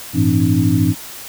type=tone cluster; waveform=sine; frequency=99.3 / 112.3 / 167.7 / 263.4 / 301.5 Hz; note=G2 / A2 / E3 / C4 / D4; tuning=+23 / +36 / +30 / +12 / +46 cents; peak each=-18 dBFS; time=0.13-0.95 s; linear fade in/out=50 ms; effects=white hiss -33 dBFS RMS until 1.28 s